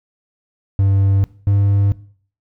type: tone pair in turn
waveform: triangle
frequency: 98 / 100.06 Hz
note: G2 / G2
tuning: 0 / +36 cents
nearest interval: unison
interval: 36 cents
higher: second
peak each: -9 dBFS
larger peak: neither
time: 0.79-1.24 / 1.47-1.92 s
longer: neither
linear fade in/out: 0 ms
effects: noise-tail reverb RT60 0.5 s tail -19 dB re dry